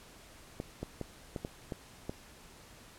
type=clicks; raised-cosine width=2 ms; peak=-23 dBFS; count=7; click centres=0.601 / 0.83 / 1.013 / 1.362 / 1.449 / 1.722 / 2.095 s; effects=pink hiss -55 dBFS RMS until 2.98 s + low-pass 12000 Hz 12 dB/octave